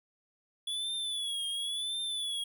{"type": "tone with vibrato", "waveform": "square", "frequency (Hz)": 3411, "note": "G#7", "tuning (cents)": 46, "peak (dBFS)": -33, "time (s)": [0.67, 2.44], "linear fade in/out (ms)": 5, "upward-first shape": "triangle", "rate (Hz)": 0.94, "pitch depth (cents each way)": 100, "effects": []}